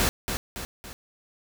pink noise with echo, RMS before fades -23 dBFS, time 0-0.09 s, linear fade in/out 0 ms, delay 280 ms, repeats 3, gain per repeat -6 dB, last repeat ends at 0.93 s, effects none

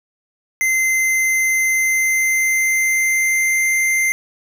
square tone with pitch glide, 2072 to 2088 Hz, C7 to C7, -17 to -4 cents, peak -15 dBFS, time 0.61-4.12 s, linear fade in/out 0 ms, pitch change +13 cents, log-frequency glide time 1.72-3.67 s, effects none

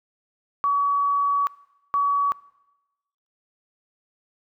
sine tone bursts at uneven times, 1134 Hz, C#6, 39 cents sharp, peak -18 dBFS, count 2, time 0.64-1.47 / 1.94-2.32 s, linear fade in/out 0 ms, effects noise-tail reverb RT60 1.0 s tail -21 dB re dry

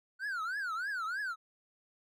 triangle tone with vibrato, 1469 Hz, F#6, 13 cents flat, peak -32 dBFS, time 0.19-1.36 s, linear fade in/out 50 ms, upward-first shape triangle, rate 3.2 Hz, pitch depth 280 cents each way, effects none

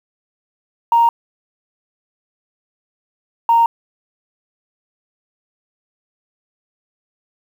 sine tone pair in turn, 932.3 / 926.9 Hz, A#5 / A#5, 0 / -10 cents, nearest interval unison, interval 10 cents, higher first, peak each -8 dBFS, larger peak neither, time 0.92-1.09 / 3.49-3.66 s, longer neither, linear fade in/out 2 ms, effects tanh soft clip ceiling -4 dBFS + 7-bit

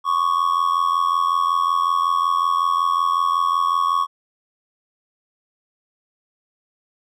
triangle tone with amplitude modulation, 1113 Hz, C#6, 7 cents sharp, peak -11 dBFS, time 0.04-4.07 s, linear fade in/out 50 ms, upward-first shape sine, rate 85.4 Hz, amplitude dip 80%, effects none

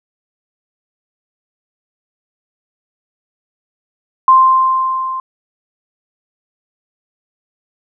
sine tone with level ramp, 1046.5 Hz, C6, in tune, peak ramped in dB -3 to -19 dBFS, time 4.28-5.2 s, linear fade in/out 2 ms, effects none

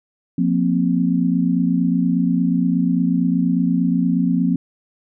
sine chord, F suspended fourth, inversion none, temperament equal with one note detuned, 176.64 / 233.1 / 261.6 Hz, F3 / Bb3 / C4, +20 / 0 / 0 cents, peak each -18 / -21 / -19 dBFS, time 0.38-4.56 s, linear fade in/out 5 ms, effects none

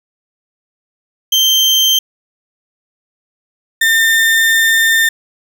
35% pulse tone pair in turn, 3136 / 1805.5 Hz, G7 / A6, 0 / +44 cents, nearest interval minor seventh, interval 956 cents, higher first, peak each -7 dBFS, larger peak neither, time 1.32-1.99 / 3.81-5.09 s, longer second, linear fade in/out 5 ms, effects none

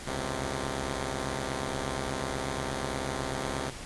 5% pulse tone pair together, 69.3 / 130.33 Hz, C#2 / C3, 0 / -6 cents, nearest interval major seventh, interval 1094 cents, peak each -23 dBFS, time 0.06-3.71 s, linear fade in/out 20 ms, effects pink hiss -42 dBFS RMS until 3.85 s + resampled to 24000 Hz

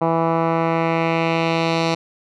10% pulse tone with low-pass filter sweep, 164.81 Hz, E3, in tune, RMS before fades -19 dBFS, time 0.01-1.95 s, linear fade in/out 10 ms, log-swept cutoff 1000 to 4600 Hz, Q 1.6, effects none

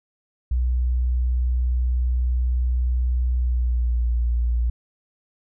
sine tone with pitch glide, 61.74 to 59.12 Hz, B1 to A#1, 0 to +25 cents, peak -18 dBFS, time 0.51-4.7 s, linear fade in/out 5 ms, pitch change -75 cents, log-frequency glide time 3.38-4.07 s, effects none

